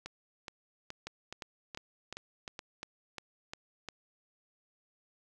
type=two click trains; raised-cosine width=0.2 ms; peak=-23 / -24 dBFS; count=9 / 7; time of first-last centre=1.07-3.887 / 0.06-2.592 s; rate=2.84 / 2.37 Hz; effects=none